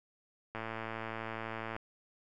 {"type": "click train", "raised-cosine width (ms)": 0.5, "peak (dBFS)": -24, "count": 137, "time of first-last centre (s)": [0.55, 1.764], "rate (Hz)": 112, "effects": []}